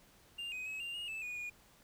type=tone with pitch steps; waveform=triangle; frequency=2798 / 2510 / 2564 / 2786 / 2859 / 2628 / 2460 / 2442 Hz; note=F7 / D#7 / E7 / F7 / F7 / E7 / D#7 / D#7; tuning=+3 / +15 / -49 / -5 / +40 / -6 / -20 / -33 cents; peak=-38 dBFS; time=0.38-1.5 s; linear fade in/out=10 ms; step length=140 ms; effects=pink hiss -64 dBFS RMS until 1.83 s